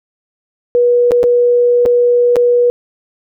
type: tone with dropouts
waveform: sine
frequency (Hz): 484.6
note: B4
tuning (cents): -33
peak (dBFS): -7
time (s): 0.75-2.7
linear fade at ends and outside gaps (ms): 0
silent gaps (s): 1.109-1.118 / 1.231-1.239 / 1.854-1.86 / 2.358-2.366
effects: none